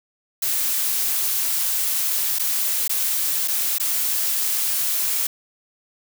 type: noise with dropouts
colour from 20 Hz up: blue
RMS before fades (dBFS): -22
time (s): 0.42-5.27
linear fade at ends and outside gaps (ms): 5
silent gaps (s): 2.387-2.394 / 2.878-2.894 / 3.477-3.481 / 3.783-3.798
effects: none